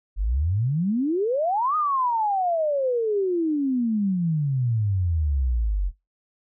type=exponential two-way sweep; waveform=sine; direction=up then down; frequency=44 to 1259 to 44 Hz; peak=-20 dBFS; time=0.16-5.92 s; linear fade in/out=50 ms; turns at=1.76 s; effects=noise-tail reverb RT60 0.2 s tail -21 dB re dry